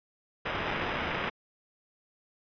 blue noise with sample-and-hold, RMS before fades -32 dBFS, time 0.45-1.3 s, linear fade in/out 10 ms, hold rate 4410 Hz, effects resampled to 11025 Hz

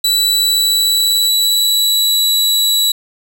sawtooth tone with pitch glide, 3951 to 3921 Hz, B7 to B7, 0 to -13 cents, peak -8 dBFS, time 0.04-2.92 s, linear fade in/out 5 ms, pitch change -13 cents, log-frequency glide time 0.2-2.75 s, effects none

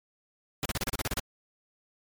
pink noise bursts, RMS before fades -30 dBFS, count 10, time 0.63-1.195 s, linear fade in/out 0 ms, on 25 ms, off 35 ms, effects MP3 96 kbps

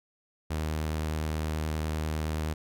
sawtooth tone with vibrato, 77.78 Hz, D#2, in tune, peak -25 dBFS, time 0.5-2.54 s, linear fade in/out 10 ms, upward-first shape sine, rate 9.7 Hz, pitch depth 13 cents each way, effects none

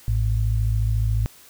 sine tone pair together, 54.15 / 108.3 Hz, A1 / A2, -27 / -27 cents, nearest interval octave, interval 1200 cents, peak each -21 dBFS, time 0.08-1.26 s, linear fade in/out 0 ms, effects white hiss -49 dBFS RMS until 1.49 s

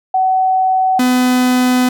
sine / 45% pulse tone pair in turn, 753 / 251.3 Hz, F#5 / B3, +30 / +30 cents, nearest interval octave + perfect fifth, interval 1900 cents, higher first, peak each -10 dBFS, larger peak neither, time 0.14-0.99 / 0.99-1.89 s, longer second, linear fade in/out 5 ms, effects none

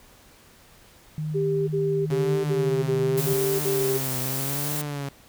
sine tone, 153.9 Hz, D#3, 19 cents flat, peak -26 dBFS, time 1.18-3.33 s, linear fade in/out 0 ms
sine tone bursts, 395.5 Hz, G4, 15 cents sharp, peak -22 dBFS, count 7, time 1.34-3.984 s, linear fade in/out 20 ms, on 340 ms, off 44 ms
sawtooth tone with vibrato, 138.59 Hz, C#3, in tune, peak -25 dBFS, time 2.1-5.09 s, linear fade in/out 5 ms, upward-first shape triangle, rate 0.84 Hz, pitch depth 140 cents each way
blue noise, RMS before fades -30 dBFS, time 3.17-4.82 s, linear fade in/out 10 ms
effects pink hiss -53 dBFS RMS until 5.28 s

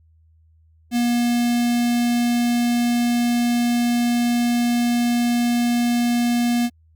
square tone with notch filter, 239.3 Hz, A#3, 46 cents sharp, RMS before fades -19 dBFS, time 0.91-6.7 s, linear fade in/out 50 ms, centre 1100 Hz, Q 1.1, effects added 80 Hz sine -52 dBFS peak until 6.95 s + Opus 48 kbps

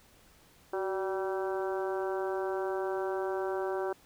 harmonic tone with a mistuned harmonic, 192.7 Hz, G3, 29 cents flat, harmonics 2 / 3 / 4 / 5 / 6 / 7 / 8, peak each -32 / -38 / -39 / -42 / -46 / -46 / -45 dBFS, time 0.73-3.93 s, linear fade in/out 5 ms, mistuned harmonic 2, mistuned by -40 cents, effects pink hiss -61 dBFS RMS until 4.05 s

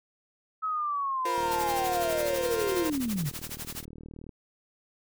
sine linear sweep, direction down, 1293 to 130.81 Hz, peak -27 dBFS, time 0.62-3.3 s, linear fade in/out 20 ms
sawtooth chord, F suspended fourth, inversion none, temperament equal, 349.2 / 466.2 / 523.3 Hz, F4 / Bb4 / C5, 0 / 0 / 0 cents, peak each -31 dBFS, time 1.25-2.9 s, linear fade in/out 5 ms
click train, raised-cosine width 3 ms, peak -31 dBFS, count 114, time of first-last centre 1.38-4.292 s, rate 38.8 Hz
white noise with tremolo, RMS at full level -36 dBFS, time 1.51-3.85 s, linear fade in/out 10 ms, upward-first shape sine, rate 12 Hz, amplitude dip 90%
effects none

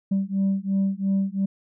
sine beating tone pair, 193.4 / 196.3 Hz, G3 / G3, -23 / +3 cents, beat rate 2.9 Hz, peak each -22 dBFS, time 0.11-1.46 s, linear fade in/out 10 ms, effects tanh soft clip ceiling -17 dBFS

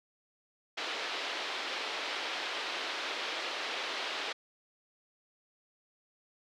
white band-pass noise, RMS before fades -37 dBFS, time 0.77-4.33 s, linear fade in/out 10 ms, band 330 to 4000 Hz, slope 24 dB/octave, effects none

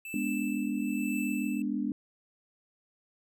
square tone with tremolo, 2642 Hz, E7, 3 cents sharp, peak -36 dBFS, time 0.05-1.62 s, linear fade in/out 2 ms, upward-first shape triangle, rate 1.1 Hz, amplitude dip 75%
sine chord, G# diminished, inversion none, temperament equal, 207.7 / 246.9 / 293.7 Hz, G#3 / B3 / D4, 0 / 0 / 0 cents, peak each -33 dBFS, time 0.14-1.92 s, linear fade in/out 2 ms
effects none

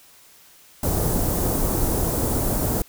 pink band-stop noise, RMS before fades -22 dBFS, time 0.83-2.82 s, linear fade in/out 2 ms, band 700 to 10000 Hz, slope 12 dB/octave, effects white hiss -51 dBFS RMS until 2.88 s

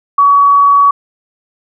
sine tone, 1131 Hz, C#6, 34 cents sharp, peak -4 dBFS, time 0.18-0.91 s, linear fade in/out 5 ms, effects none

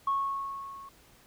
sine tone with level ramp, 1100 Hz, C#6, 14 cents flat, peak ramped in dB -23 to -44 dBFS, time 0.07-0.89 s, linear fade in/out 5 ms, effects tanh soft clip ceiling -20 dBFS + pink hiss -59 dBFS RMS until 1.26 s

